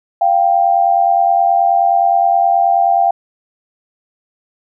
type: tone pair together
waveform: sine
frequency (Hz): 695 / 784.5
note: F5 / G5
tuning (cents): -9 / +1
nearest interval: major second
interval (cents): 210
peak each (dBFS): -12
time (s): 0.21-3.11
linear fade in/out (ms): 5
effects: none